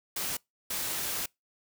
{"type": "noise bursts at uneven times", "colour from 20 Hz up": "white", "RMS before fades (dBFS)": -33, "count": 2, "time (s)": [[0.16, 0.37], [0.7, 1.26]], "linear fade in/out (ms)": 5, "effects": ["noise-tail reverb RT60 0.2 s tail -26 dB re dry"]}